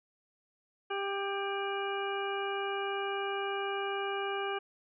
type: harmonic tone with a mistuned harmonic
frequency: 396.3 Hz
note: G4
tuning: 19 cents sharp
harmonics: 1 / 2 / 3 / 4 / 6 / 7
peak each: -35 / -38 / -40 / -41 / -43 / -43 dBFS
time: 0.9-4.59 s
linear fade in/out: 10 ms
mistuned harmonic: 7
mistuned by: +72 cents
effects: none